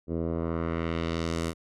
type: tone with low-pass filter sweep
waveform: 10% pulse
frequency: 82.9 Hz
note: E2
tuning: 10 cents sharp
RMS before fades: -30 dBFS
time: 0.07-1.54 s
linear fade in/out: 50 ms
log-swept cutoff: 410 to 11000 Hz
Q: 1.1
effects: none